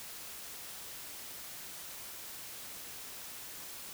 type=silence; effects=white hiss -46 dBFS RMS until 3.93 s